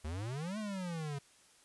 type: exponential two-way sweep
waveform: square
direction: up then down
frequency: 72.5 to 220 to 138.1 Hz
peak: -38 dBFS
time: 0.04-1.19 s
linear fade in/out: 10 ms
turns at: 0.58 s
effects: white hiss -64 dBFS RMS until 1.64 s + resampled to 24000 Hz